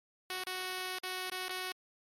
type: tone with dropouts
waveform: 5% pulse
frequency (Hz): 370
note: F#4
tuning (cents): 0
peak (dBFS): -25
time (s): 0.3-1.72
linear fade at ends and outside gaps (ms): 2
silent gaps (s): 0.438-0.468 / 0.986-1.034 / 1.299-1.318 / 1.484-1.493
effects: MP3 64 kbps